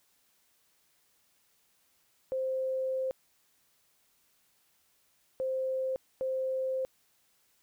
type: tone bursts at uneven times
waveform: sine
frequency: 523.3 Hz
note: C5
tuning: in tune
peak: -29 dBFS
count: 3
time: 2.32-3.11 / 5.4-5.96 / 6.21-6.85 s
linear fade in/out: 0 ms
effects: white hiss -70 dBFS RMS until 7.62 s